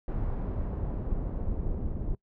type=noise with low-pass filter sweep; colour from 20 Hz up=brown; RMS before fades=-31 dBFS; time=0.08-2.15 s; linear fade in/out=2 ms; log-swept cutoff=1100 to 520 Hz; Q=0.72; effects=noise-tail reverb RT60 0.1 s tail -23 dB re dry